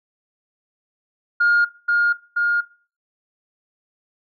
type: tone with echo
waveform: sine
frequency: 1419 Hz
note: F6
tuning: 27 cents sharp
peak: -12 dBFS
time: 1.4-1.65 s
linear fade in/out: 10 ms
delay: 480 ms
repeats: 2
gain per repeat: -2 dB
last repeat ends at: 2.61 s
effects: noise-tail reverb RT60 0.4 s tail -19 dB re dry + tanh soft clip ceiling -10 dBFS